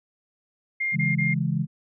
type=tone bursts; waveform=sine; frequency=2117 Hz; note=C7; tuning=20 cents sharp; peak=-23 dBFS; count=3; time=0.8-1.342 s; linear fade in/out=10 ms; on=160 ms; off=31 ms
type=chord; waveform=sine; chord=C# minor; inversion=none; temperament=equal; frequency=138.59 / 164.81 / 207.7 Hz; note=C#3 / E3 / G#3; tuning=0 / 0 / 0 cents; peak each=-26 / -25 / -29 dBFS; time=0.92-1.67 s; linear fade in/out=50 ms
effects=none